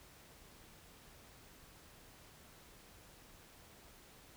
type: silence
effects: pink hiss -60 dBFS RMS until 4.36 s